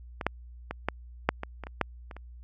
clicks, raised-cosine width 0.5 ms, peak -18 / -9 / -18 / -11 / -6 / -18 / -23 / -25 / -9 / -27 / -29 dBFS, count 11, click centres 0.212 / 0.266 / 0.71 / 0.886 / 1.29 / 1.434 / 1.637 / 1.669 / 1.813 / 2.112 / 2.166 s, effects added 60 Hz sine -44 dBFS peak until 2.43 s

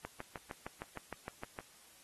click train, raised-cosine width 0.5 ms, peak -27 dBFS, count 11, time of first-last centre 0.05-1.588 s, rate 6.5 Hz, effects white hiss -61 dBFS RMS until 2.03 s + AAC 32 kbps

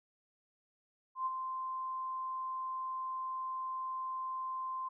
sine tone with ADSR envelope, 1042 Hz, C6, 7 cents flat, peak -30 dBFS, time 1.15-4.89 s, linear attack 110 ms, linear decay 30 ms, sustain -6 dB, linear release 13 ms, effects none

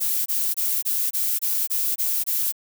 violet noise bursts, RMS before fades -23 dBFS, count 9, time 0-2.524 s, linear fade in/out 20 ms, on 260 ms, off 23 ms, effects none

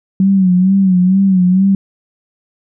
sine tone with vibrato, 187.8 Hz, F#3, 26 cents sharp, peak -7 dBFS, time 0.2-1.75 s, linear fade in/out 2 ms, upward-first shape sine, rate 2.2 Hz, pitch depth 77 cents each way, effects none

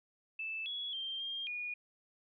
sine tone with pitch steps, 2635 / 3365 / 3163 / 3208 / 2448 Hz, E7 / G#7 / G7 / G7 / D#7, -1 / +22 / +15 / +39 / -29 cents, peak -37 dBFS, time 0.39-1.74 s, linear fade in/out 5 ms, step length 270 ms, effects none

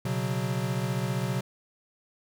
square chord, B suspended second, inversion none, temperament equal with one note detuned, 123.47 / 138.59 / 184.14 Hz, B2 / C#3 / F#3, 0 / 0 / -8 cents, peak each -31 / -33 / -33 dBFS, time 0.05-1.41 s, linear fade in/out 5 ms, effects none

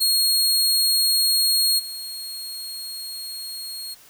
sawtooth tone with level steps, 4280 Hz, C8, 38 cents sharp, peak -14 / -28 dBFS, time 0-3.95 s, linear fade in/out 20 ms, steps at 1.78 s, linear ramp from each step 20 ms, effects white hiss -50 dBFS RMS until 4.09 s

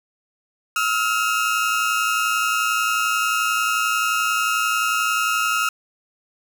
30% pulse tone pair together, 1285.6 / 1396.9 Hz, E6 / F6, -44 / 0 cents, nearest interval minor second, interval 144 cents, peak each -19 dBFS, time 0.76-5.69 s, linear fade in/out 2 ms, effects none

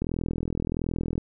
click train, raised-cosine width 3 ms, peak -15 dBFS, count 49, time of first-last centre 0.02-1.179 s, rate 41.4 Hz, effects none

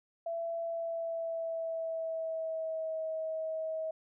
sine tone with pitch glide, 669 to 638.4 Hz, E5 to D#5, +25 to +44 cents, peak -33 dBFS, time 0.26-3.91 s, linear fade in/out 5 ms, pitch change -81 cents, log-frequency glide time 0.62-3.02 s, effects none

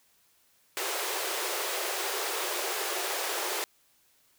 pink high-pass noise, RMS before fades -32 dBFS, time 0.77-3.64 s, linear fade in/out 0 ms, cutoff 350 Hz, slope 96 dB/octave, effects white hiss -66 dBFS RMS until 4.38 s

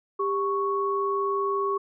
sine tone pair together, 397 / 1108.7 Hz, G4 / C#6, +22 / 0 cents, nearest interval octave + tritone, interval 1778 cents, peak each -26 dBFS, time 0.19-1.78 s, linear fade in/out 10 ms, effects none

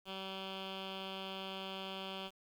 10% pulse tone with low-pass filter, 191.6 Hz, G3, 39 cents flat, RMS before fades -44 dBFS, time 0.05-2.31 s, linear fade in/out 50 ms, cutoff 3400 Hz, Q 5.5, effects 10-bit

